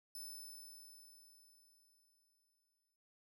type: tone with exponential decay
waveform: 10% pulse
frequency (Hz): 5274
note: E8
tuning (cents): 0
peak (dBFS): -40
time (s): 0.15-2.96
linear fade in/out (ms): 2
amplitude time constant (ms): 610
effects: none